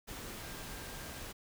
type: tone in noise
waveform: sine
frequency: 1595 Hz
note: G6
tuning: 30 cents sharp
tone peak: -56 dBFS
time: 0.39-1.22 s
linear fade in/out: 20 ms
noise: pink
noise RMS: -45 dBFS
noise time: 0.07-1.33 s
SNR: -14 dB
effects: none